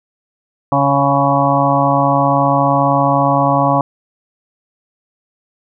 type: harmonic tone with a mistuned harmonic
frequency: 139.6 Hz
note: C#3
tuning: 13 cents sharp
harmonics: 1 / 2 / 4 / 5 / 6 / 7 / 8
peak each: -18 / -18 / -18 / -18 / -18 / -18 / -18 dBFS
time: 0.72-3.81 s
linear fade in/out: 2 ms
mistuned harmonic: 7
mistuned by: +16 cents
effects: none